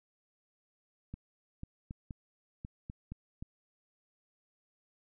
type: clicks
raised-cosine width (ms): 5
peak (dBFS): -29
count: 8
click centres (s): 1.14 / 1.634 / 1.909 / 2.108 / 2.649 / 2.899 / 3.12 / 3.425
effects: none